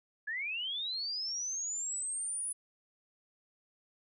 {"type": "linear sweep", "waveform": "sine", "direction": "up", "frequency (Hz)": [1661.2, 9956], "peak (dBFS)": -34, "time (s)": [0.27, 2.53], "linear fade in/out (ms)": 10, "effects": []}